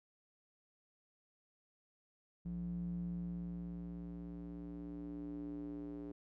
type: tone with band-pass filter sweep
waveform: square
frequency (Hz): 58.3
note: A#1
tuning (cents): +1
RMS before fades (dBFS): -44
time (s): 2.45-6.12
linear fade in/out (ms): 5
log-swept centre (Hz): 160 to 330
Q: 4.5
effects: none